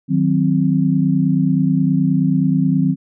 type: chord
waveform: sine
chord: C diminished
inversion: first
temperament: equal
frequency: 155.56 / 185 / 261.6 Hz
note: Eb3 / Gb3 / C4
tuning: 0 / 0 / 0 cents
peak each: -17 dBFS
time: 0.08-2.96 s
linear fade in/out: 50 ms
effects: none